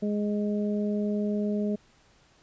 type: harmonic tone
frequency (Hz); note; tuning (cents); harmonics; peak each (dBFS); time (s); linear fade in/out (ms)
207.7; G#3; 0; 1 / 2 / 3; -26 / -32 / -36; 0.02-1.76; 10
effects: pink hiss -61 dBFS RMS until 2.42 s + resampled to 16000 Hz